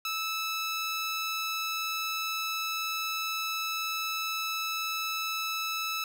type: tone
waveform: 15% pulse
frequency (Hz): 1309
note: E6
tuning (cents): -13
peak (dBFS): -24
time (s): 0.05-6.04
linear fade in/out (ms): 2
effects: none